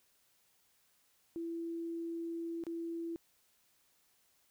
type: tone with dropouts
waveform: sine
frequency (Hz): 334.2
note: E4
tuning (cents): +24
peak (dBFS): -37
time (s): 1.36-3.16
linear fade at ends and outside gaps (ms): 0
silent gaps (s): 2.638-2.667
effects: white hiss -72 dBFS RMS until 4.5 s